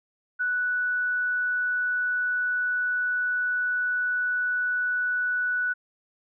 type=tone; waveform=sine; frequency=1480 Hz; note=F#6; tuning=in tune; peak=-23 dBFS; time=0.39-5.74 s; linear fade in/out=20 ms; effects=none